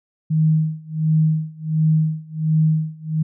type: tone with tremolo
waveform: sine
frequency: 157.1 Hz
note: D#3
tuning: 17 cents sharp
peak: -12 dBFS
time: 0.3-3.23 s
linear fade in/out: 10 ms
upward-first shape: sine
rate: 1.4 Hz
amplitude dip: 95%
effects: none